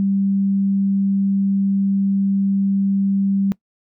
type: tone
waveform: sine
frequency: 196.4 Hz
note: G3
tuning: 4 cents sharp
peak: -15 dBFS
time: 0-3.52 s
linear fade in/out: 0 ms
effects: noise-tail reverb RT60 0.1 s tail -22 dB re dry